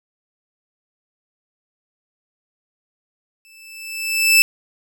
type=tone with exponential growth; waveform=sawtooth; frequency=2637 Hz; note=E7; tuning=in tune; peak=-4 dBFS; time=3.45-4.42 s; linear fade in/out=0 ms; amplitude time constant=210 ms; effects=none